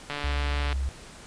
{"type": "click train", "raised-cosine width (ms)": 0.3, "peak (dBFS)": -16, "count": 92, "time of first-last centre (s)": [0.1, 0.728], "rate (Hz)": 145}
{"type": "tone with vibrato", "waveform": "sine", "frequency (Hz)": 67, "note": "C2", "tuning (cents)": 42, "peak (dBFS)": -25, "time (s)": [0.24, 0.89], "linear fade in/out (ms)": 0, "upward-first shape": "sine", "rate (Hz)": 3.6, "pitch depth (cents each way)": 10}
{"effects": ["pink hiss -46 dBFS RMS until 1.26 s", "resampled to 22050 Hz"]}